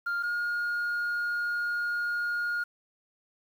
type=tone pair in turn; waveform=sine; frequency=1400 / 1426.1 Hz; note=F6 / F6; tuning=+4 / +36 cents; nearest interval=unison; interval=32 cents; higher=second; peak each=-25 / -25 dBFS; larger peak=neither; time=0.06-0.23 / 0.23-2.64 s; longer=second; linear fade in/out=10 ms; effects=tanh soft clip ceiling -26 dBFS + 9-bit